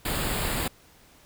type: band-stop noise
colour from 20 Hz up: pink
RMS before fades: -28 dBFS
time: 0.05-0.68 s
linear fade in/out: 5 ms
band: 5000 to 7000 Hz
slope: 96 dB/octave
effects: pink hiss -56 dBFS RMS until 1.25 s